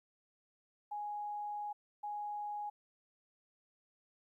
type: tone bursts at uneven times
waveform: sine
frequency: 830.6 Hz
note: G#5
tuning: in tune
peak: -38 dBFS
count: 2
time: 0.91-1.73 / 2.03-2.7 s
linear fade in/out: 10 ms
effects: 13-bit